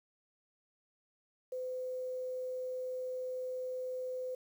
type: tone with quantisation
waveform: sine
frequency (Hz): 509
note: C5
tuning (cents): -48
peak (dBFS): -36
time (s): 1.52-4.35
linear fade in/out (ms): 5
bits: 10
effects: none